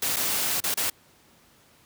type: noise with dropouts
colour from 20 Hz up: white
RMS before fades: -26 dBFS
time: 0.02-0.9 s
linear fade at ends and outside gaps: 5 ms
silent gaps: 0.162-0.166 / 0.604-0.638 / 0.742-0.772 s
effects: pink hiss -58 dBFS RMS until 1.85 s + high-pass 80 Hz 12 dB/octave